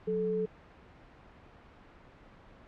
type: tone pair together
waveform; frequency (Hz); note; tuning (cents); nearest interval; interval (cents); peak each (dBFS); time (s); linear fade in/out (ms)
sine; 182.9 / 435; F#3 / A4; -20 / -20; octave + minor third; 1500; -35 / -29; 0.07-0.46; 10
effects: pink hiss -55 dBFS RMS until 2.67 s + low-pass 2000 Hz 12 dB/octave